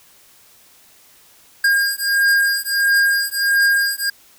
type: beating tone pair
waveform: square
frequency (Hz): 1615 / 1616.5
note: G#6 / G#6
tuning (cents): -49 / -47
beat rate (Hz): 1.5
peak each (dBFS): -18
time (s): 1.64-4.1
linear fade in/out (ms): 5
effects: white hiss -50 dBFS RMS until 4.38 s